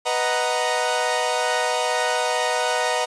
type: chord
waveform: sawtooth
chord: B major seventh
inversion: none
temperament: equal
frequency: 493.9 / 622.3 / 740 / 932.3 Hz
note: B4 / D#5 / F#5 / A#5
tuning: 0 / 0 / 0 / 0 cents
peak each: -22 dBFS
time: 0.05-3.06 s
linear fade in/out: 20 ms
effects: resampled to 22050 Hz + 8-bit